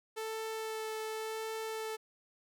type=tone with vibrato; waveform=sawtooth; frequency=440 Hz; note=A4; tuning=in tune; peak=-33 dBFS; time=0.16-1.97 s; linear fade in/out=20 ms; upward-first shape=sine; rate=0.9 Hz; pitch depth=10 cents each way; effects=none